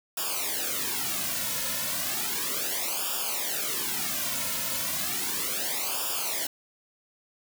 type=noise with flanger; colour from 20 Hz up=white; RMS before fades=-30 dBFS; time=0.17-6.47 s; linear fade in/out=5 ms; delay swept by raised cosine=0.48 to 2.58 ms; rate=0.34 Hz; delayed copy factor=-0.95; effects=none